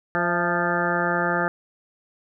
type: harmonic tone with a mistuned harmonic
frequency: 174.61 Hz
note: F3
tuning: in tune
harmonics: 1 / 2 / 3 / 4 / 5 / 7 / 8 / 9 / 10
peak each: -29 / -29 / -29 / -29 / -29 / -29 / -29 / -29 / -29 dBFS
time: 0.15-1.48 s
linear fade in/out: 0 ms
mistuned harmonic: 4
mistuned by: -44 cents
effects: none